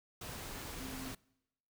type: tone in noise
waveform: sine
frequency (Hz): 261.9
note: C4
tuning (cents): +2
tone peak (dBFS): -45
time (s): 0.8-1.12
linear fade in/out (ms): 5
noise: pink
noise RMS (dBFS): -45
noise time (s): 0.21-1.15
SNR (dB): -3
effects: noise-tail reverb RT60 0.9 s tail -25 dB re dry